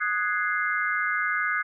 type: chord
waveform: sine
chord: Ab dominant seventh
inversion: second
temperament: equal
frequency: 1244.5 / 1480 / 1661.2 / 2093 Hz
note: Eb6 / Gb6 / Ab6 / C7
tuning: 0 / 0 / 0 / 0 cents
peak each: -29 / -28 / -29 / -30 dBFS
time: 0-1.63 s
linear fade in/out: 20 ms
effects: none